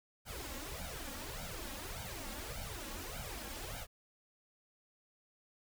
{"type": "noise with flanger", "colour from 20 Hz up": "pink", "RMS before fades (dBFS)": -44, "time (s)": [0.25, 3.87], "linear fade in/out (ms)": 50, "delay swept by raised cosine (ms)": [1.3, 3.7], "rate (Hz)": 1.7, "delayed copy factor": 0.9, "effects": []}